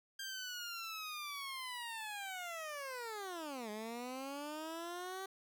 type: linear two-way sweep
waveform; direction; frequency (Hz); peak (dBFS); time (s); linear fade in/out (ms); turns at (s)
15% pulse; down then up; 1600 to 207.7 to 387.8; -36; 0.19-5.26; 5; 3.7
effects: none